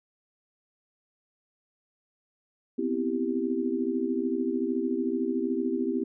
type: chord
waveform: sine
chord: C major seventh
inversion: third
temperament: equal with one note detuned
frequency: 248.1 / 261.6 / 329.6 / 392 Hz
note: B3 / C4 / E4 / G4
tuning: +8 / 0 / 0 / 0 cents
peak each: -31 dBFS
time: 2.78-6.04 s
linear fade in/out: 10 ms
effects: none